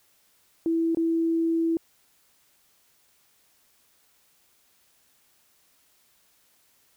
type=tone with dropouts; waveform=sine; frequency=329.6 Hz; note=E4; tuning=in tune; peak=-21 dBFS; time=0.66-1.77 s; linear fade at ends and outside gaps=1 ms; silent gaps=0.948-0.971 s; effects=white hiss -64 dBFS RMS until 6.96 s